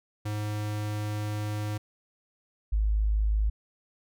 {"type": "tone pair in turn", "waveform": ["square", "sine"], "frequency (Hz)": [105.3, 52.65], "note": ["G#2", "G#1"], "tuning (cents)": [24, 24], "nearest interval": "octave", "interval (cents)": 1200, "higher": "first", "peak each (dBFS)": [-30, -22], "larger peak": "second", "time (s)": [[0.25, 1.78], [2.72, 3.5]], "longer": "first", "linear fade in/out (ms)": 10, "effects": []}